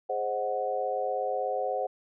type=chord; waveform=sine; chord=Ab dominant seventh; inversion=none; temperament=equal with one note detuned; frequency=415.3 / 523.3 / 619.7 / 740 Hz; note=Ab4 / C5 / Eb5 / Gb5; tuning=0 / 0 / -7 / 0 cents; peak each=-36 / -31 / -36 / -31 dBFS; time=0.09-1.87 s; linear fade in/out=10 ms; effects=none